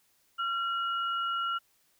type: tone pair together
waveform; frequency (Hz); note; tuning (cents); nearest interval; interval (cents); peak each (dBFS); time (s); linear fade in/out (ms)
sine; 1369.6 / 2900; F6 / F#7; -34 / -35; octave + minor second; 1299; -29 / -37; 0.38-1.59; 20
effects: white hiss -69 dBFS RMS until 1.99 s